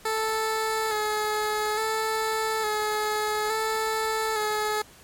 15% pulse tone with vibrato, 432.7 Hz, A4, 29 cents flat, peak -18 dBFS, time 0.05-4.82 s, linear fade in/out 5 ms, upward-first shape square, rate 0.58 Hz, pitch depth 28 cents each way, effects pink hiss -51 dBFS RMS until 5.03 s + MP3 64 kbps

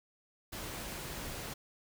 pink noise, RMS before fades -42 dBFS, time 0.52-1.54 s, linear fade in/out 10 ms, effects none

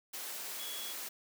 sine tone in noise, 3356 Hz, G#7, 17 cents sharp, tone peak -44 dBFS, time 0.59-0.93 s, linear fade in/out 10 ms, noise white, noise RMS -42 dBFS, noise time 0.13-1.09 s, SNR -5 dB, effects high-pass 300 Hz 12 dB/octave

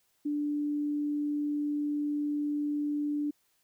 sine tone, 293.7 Hz, D4, in tune, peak -28 dBFS, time 0.25-3.31 s, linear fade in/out 10 ms, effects white hiss -72 dBFS RMS until 3.63 s

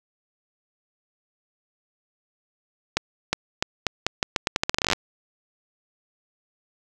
accelerating click train, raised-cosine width 0.2 ms, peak -3 dBFS, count 21, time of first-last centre 2.97-4.932 s, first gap 360 ms, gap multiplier 0.82, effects none

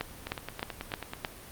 two click trains, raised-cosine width 0.3 ms, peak -14 / -19 dBFS, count 5 / 9, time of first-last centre 0.01-1.248 / 0.27-1.135 s, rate 3.23 / 9.25 Hz, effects pink hiss -47 dBFS RMS until 1.51 s + Opus 32 kbps

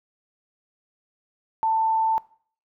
sine tone, 889 Hz, A5, 18 cents sharp, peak -19 dBFS, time 1.63-2.18 s, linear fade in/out 0 ms, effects noise-tail reverb RT60 0.5 s tail -20 dB re dry

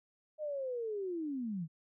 sine linear sweep, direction down, 622 to 150.5 Hz, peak -35 dBFS, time 0.38-1.68 s, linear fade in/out 50 ms, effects none

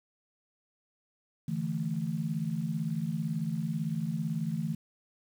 sine chord, D suspended second, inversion none, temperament equal, 146.83 / 164.81 / 220 Hz, D3 / E3 / A3, 0 / 0 / 0 cents, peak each -36 / -32 / -35 dBFS, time 1.48-4.75 s, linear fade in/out 5 ms, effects 9-bit

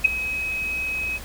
sine tone with ADSR envelope, 2543 Hz, D#7, 37 cents sharp, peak -8 dBFS, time 0.04-1.19 s, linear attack 13 ms, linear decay 10 ms, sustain -16 dB, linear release 34 ms, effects added 60 Hz sine -39 dBFS peak until 1.24 s + pink hiss -39 dBFS RMS until 1.24 s

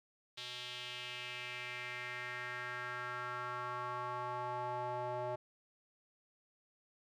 square tone with band-pass filter sweep, 123.47 Hz, B2, in tune, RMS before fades -42 dBFS, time 0.37-5.36 s, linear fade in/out 10 ms, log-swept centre 3600 to 700 Hz, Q 3.1, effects none

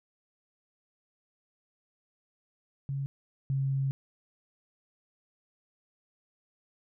sine tone pair in turn, 138 / 135.79 Hz, C#3 / C#3, -7 / -35 cents, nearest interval unison, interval 28 cents, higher first, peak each -30 / -26 dBFS, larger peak second, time 2.89-3.06 / 3.5-3.91 s, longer second, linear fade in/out 0 ms, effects none

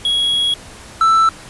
triangle tone pair in turn, 3322 / 1324.8 Hz, G#7 / E6, 0 / +8 cents, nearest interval octave + major third, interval 1592 cents, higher first, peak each -12 / -7 dBFS, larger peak second, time 0.05-0.54 / 1.01-1.29 s, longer first, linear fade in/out 2 ms, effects pink hiss -37 dBFS RMS until 1.49 s + resampled to 24000 Hz

